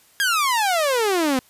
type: exponential sweep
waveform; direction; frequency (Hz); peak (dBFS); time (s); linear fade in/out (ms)
sawtooth; down; 1661.2 to 249; -14; 0.2-1.39; 0
effects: white hiss -55 dBFS RMS until 1.49 s + resampled to 32000 Hz